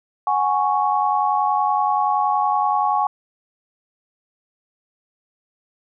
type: chord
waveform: sine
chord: F# suspended second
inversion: none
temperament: equal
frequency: 740 / 830.6 / 1108.7 Hz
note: F#5 / G#5 / C#6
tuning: 0 / 0 / 0 cents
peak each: -23 / -19 / -21 dBFS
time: 0.27-3.07 s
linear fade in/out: 2 ms
effects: none